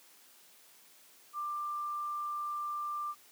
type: tone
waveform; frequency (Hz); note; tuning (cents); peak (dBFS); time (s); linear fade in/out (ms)
sine; 1186; D6; +17; -34; 1.33-3.15; 50
effects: white hiss -60 dBFS RMS until 3.31 s + high-pass 200 Hz 12 dB/octave